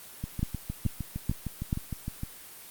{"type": "two click trains", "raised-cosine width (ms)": 5, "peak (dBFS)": [-14, -20], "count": [4, 14], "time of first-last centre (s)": [[0.43, 1.729], [0.24, 2.234]], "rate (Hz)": [2.31, 6.52], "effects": ["white hiss -47 dBFS RMS until 2.7 s", "Opus 32 kbps"]}